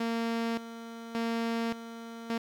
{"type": "tone with tremolo", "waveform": "sawtooth", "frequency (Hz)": 230, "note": "A#3", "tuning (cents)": -23, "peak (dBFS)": -25, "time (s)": [0, 2.38], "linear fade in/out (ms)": 5, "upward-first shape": "square", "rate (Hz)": 0.87, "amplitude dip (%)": 75, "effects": ["low-pass 5000 Hz 12 dB/octave", "9-bit"]}